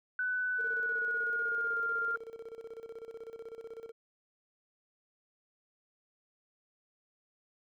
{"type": "tone with pitch glide", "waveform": "sine", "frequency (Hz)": [1497, 1396.8], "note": ["F#6", "F6"], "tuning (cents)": [20, 0], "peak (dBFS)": -30, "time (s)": [0.19, 2.16], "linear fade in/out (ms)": 2, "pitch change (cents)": -120, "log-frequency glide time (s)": [0.57, 1.82]}
{"type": "tone with tremolo", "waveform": "triangle", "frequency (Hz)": 455, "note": "A#4", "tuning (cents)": -42, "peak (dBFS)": -39, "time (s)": [0.58, 3.92], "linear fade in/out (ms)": 20, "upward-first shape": "square", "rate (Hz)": 16, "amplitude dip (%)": 75}
{"effects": []}